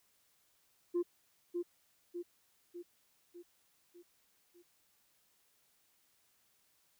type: tone with echo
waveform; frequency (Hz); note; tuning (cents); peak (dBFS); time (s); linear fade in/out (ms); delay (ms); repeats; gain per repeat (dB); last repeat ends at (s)
sine; 349.2; F4; 0; -28; 0.94-1.03; 20; 600; 6; -5; 4.63
effects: tanh soft clip ceiling -28 dBFS + white hiss -73 dBFS RMS until 6.99 s